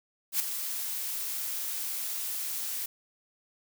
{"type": "noise with ADSR envelope", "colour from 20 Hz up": "blue", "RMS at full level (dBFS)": -25, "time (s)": [0.32, 2.86], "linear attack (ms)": 79, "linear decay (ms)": 3, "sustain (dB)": -9, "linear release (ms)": 5, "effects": []}